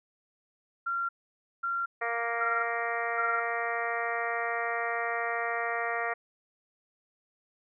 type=tone bursts; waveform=sine; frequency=1378 Hz; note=F6; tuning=24 cents flat; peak=-28 dBFS; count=4; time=0.86-3.4 s; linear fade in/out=10 ms; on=230 ms; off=540 ms
type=harmonic tone; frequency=233.1 Hz; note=A#3; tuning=in tune; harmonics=2 / 3 / 4 / 5 / 6 / 7 / 8 / 9 / 10; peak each=-37 / -34 / -43 / -37 / -37 / -46 / -34 / -41 / -44 dBFS; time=2.01-6.14 s; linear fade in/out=10 ms
effects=none